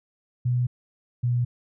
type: tone pair in turn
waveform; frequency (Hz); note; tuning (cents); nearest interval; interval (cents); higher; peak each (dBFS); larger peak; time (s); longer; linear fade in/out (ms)
sine; 123.47 / 121.77; B2 / B2; 0 / -24; unison; 24; first; -20; neither; 0.45-0.67 / 1.23-1.45; neither; 10
effects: none